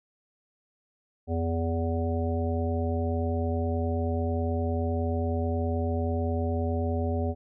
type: harmonic tone with a mistuned harmonic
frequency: 82.41 Hz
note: E2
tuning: in tune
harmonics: 1 / 3 / 5 / 7 / 9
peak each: -27 / -32 / -34 / -35 / -37 dBFS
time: 1.27-7.35 s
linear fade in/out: 50 ms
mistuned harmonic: 1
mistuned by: +65 cents
effects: none